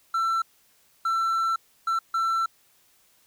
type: tone bursts at uneven times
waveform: triangle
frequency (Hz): 1341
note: E6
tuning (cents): +29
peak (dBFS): -20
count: 4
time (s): 0.14-0.42 / 1.05-1.56 / 1.87-1.99 / 2.14-2.46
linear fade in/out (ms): 5
effects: white hiss -62 dBFS RMS until 3.26 s